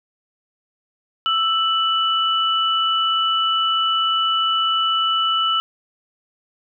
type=tone pair together; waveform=sine; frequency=1321.6 / 2967 Hz; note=E6 / F#7; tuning=+4 / +4 cents; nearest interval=octave + major second; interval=1400 cents; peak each=-19 dBFS; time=1.26-5.6 s; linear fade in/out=0 ms; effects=none